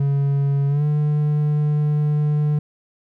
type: tone with pitch glide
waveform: triangle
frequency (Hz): 140 to 149.18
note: C#3 to D3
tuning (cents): +18 to +27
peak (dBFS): -14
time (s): 0-2.59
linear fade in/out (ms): 5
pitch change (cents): +109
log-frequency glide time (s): 0.68-0.84
effects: none